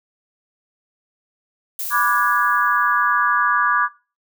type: noise with exponential decay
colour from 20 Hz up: violet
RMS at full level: -25 dBFS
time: 1.79-3.54 s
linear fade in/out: 2 ms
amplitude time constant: 380 ms
type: chord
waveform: sine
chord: G# half-diminished seventh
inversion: first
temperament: equal with one note detuned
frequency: 987.8 / 1174.7 / 1452 / 1661.2 Hz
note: B5 / D6 / F#6 / G#6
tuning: 0 / 0 / -33 / 0 cents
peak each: -24 / -18 / -23 / -19 dBFS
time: 1.9-3.89 s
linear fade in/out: 50 ms
effects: noise-tail reverb RT60 0.3 s tail -17 dB re dry